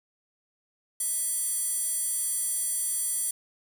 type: tone with high-pass filter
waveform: square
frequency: 659.3 Hz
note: E5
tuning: in tune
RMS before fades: -29 dBFS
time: 1-3.31 s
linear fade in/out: 5 ms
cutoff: 9500 Hz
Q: 3.9
effects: 8-bit